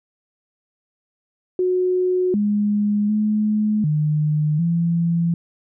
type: tone with pitch steps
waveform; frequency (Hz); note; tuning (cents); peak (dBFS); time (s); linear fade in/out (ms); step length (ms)
sine; 365.8 / 207.1 / 212.6 / 151.5 / 168.9; F#4 / G#3 / G#3 / D#3 / E3; -20 / -5 / +41 / -46 / +42; -16; 1.59-5.34; 2; 750
effects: none